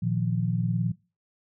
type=chord; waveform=sine; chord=Bb suspended fourth; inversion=none; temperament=equal; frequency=116.54 / 155.56 / 174.61 Hz; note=Bb2 / Eb3 / F3; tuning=0 / 0 / 0 cents; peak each=-27 / -30 / -27 dBFS; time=0.02-0.92 s; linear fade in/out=10 ms; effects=noise-tail reverb RT60 0.3 s tail -21 dB re dry